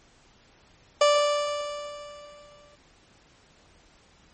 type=tone with exponential decay; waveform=30% pulse; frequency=586 Hz; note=D5; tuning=4 cents flat; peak=-13 dBFS; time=1.01-2.76 s; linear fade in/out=5 ms; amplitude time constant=380 ms; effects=pink hiss -58 dBFS RMS until 4.33 s + MP3 32 kbps